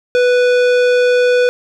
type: tone with tanh clipping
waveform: sine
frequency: 493.9 Hz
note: B4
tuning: in tune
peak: -11 dBFS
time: 0.15-1.49 s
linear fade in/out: 0 ms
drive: 17 dB
effects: none